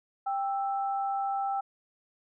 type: tone pair together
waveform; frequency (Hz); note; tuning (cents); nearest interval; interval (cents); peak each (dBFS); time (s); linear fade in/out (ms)
sine; 789.3 / 1321; G5 / E6; +12 / +3; major sixth; 891; -28 / -37; 0.26-1.61; 10
effects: none